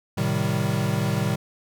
square chord, A half-diminished seventh, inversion none, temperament equal, 110 / 130.81 / 155.56 / 196 Hz, A2 / C3 / Eb3 / G3, 0 / 0 / 0 / 0 cents, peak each -28 dBFS, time 0.17-1.36 s, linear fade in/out 10 ms, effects none

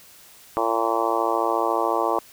harmonic tone, 114 Hz, A#2, 38 cents flat, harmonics 3 / 4 / 5 / 6 / 7 / 8 / 9 / 10, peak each -28 / -28 / -28 / -28 / -28 / -28 / -28 / -28 dBFS, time 0.57-2.19 s, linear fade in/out 0 ms, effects white hiss -49 dBFS RMS until 2.32 s

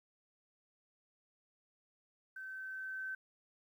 sine tone with level ramp, 1538 Hz, G6, 33 cents flat, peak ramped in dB -44 to -38 dBFS, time 2.36-3.15 s, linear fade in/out 5 ms, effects 12-bit

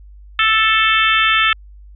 harmonic tone with a mistuned harmonic, 440 Hz, A4, in tune, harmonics 3 / 4 / 5 / 6 / 7 / 8, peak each -16 / -18 / -20 / -18 / -20 / -22 dBFS, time 0.39-1.53 s, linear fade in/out 2 ms, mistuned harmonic 7, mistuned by +22 cents, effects added 50 Hz sine -37 dBFS peak until 1.95 s

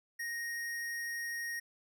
square tone, 1868 Hz, A#6, 3 cents sharp, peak -37 dBFS, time 0.19-1.6 s, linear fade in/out 10 ms, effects none

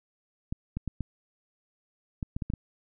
clicks, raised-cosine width 5 ms, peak -19 dBFS, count 9, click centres 0.525 / 0.77 / 0.877 / 1.007 / 2.228 / 2.365 / 2.422 / 2.501 / 2.537 s, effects none

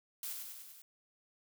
blue noise with echo, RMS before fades -41 dBFS, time 0.23-0.33 s, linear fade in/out 2 ms, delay 98 ms, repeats 5, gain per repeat -3 dB, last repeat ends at 0.82 s, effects none

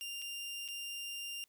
sawtooth tone with dropouts, 2794 Hz, F7, in tune, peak -37 dBFS, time 0.01-1.44 s, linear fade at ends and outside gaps 0 ms, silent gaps 0.218-0.222 / 0.679-0.686 s, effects white hiss -75 dBFS RMS until 1.48 s

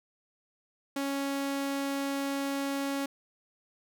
sawtooth tone, 277.2 Hz, C#4, in tune, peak -26 dBFS, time 0.96-3.06 s, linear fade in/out 5 ms, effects none

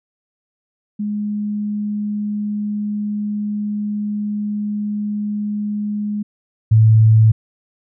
sine tone pair in turn, 208.3 / 110.34 Hz, G#3 / A2, +5 / +5 cents, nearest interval major seventh, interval 1100 cents, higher first, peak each -19 / -7 dBFS, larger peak second, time 0.99-6.23 / 6.71-7.32 s, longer first, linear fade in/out 10 ms, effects none

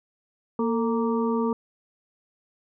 harmonic tone with a mistuned harmonic, 233.1 Hz, A#3, in tune, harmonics 1 / 2 / 4 / 5, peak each -24 / -26 / -32 / -34 dBFS, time 0.59-1.53 s, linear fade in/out 2 ms, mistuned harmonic 2, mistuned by -60 cents, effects none

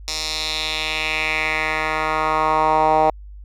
10% pulse tone with band-pass filter sweep, 156.2 Hz, D#3, 7 cents sharp, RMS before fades -20 dBFS, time 0.08-3.1 s, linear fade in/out 0 ms, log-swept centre 5200 to 750 Hz, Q 2.7, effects added 50 Hz sine -35 dBFS peak until 3.44 s

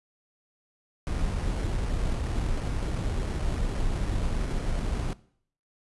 brown noise with sample-and-hold, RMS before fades -28 dBFS, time 1.07-5.13 s, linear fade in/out 0 ms, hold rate 3675 Hz, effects noise-tail reverb RT60 0.6 s tail -20 dB re dry + resampled to 24000 Hz

